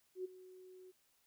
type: tone with ADSR envelope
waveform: sine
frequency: 370 Hz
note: F#4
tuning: in tune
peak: -37 dBFS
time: 0.15-0.92 s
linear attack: 96 ms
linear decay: 16 ms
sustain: -17 dB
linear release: 21 ms
effects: white hiss -75 dBFS RMS until 1.26 s